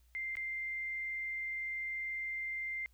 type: tone with dropouts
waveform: sine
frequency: 2093 Hz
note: C7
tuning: in tune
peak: -36 dBFS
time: 0.15-2.86 s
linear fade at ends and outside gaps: 0 ms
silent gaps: 0.354-0.369 s
effects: added 60 Hz sine -63 dBFS peak until 2.93 s + white hiss -75 dBFS RMS until 2.93 s